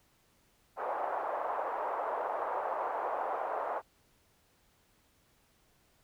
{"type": "band-pass noise", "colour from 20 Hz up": "white", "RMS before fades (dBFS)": -35, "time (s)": [0.76, 3.82], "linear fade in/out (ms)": 50, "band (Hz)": [540, 990], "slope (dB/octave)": 24, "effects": ["pink hiss -69 dBFS RMS until 6.03 s"]}